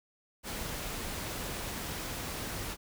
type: noise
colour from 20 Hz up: pink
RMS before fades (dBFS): -38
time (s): 0.43-2.77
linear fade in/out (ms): 50
effects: none